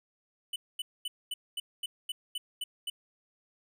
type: tone bursts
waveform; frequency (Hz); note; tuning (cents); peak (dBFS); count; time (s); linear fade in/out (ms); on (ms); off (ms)
square; 2987; F#7; +16; -33; 10; 0.53-2.9; 5; 30; 230
effects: none